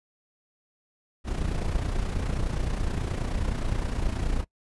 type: noise with amplitude modulation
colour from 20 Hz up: brown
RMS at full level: -25 dBFS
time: 1.24-4.45 s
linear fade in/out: 50 ms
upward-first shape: sine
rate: 29.5 Hz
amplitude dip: 60%
effects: noise-tail reverb RT60 0.1 s tail -23 dB re dry + resampled to 24000 Hz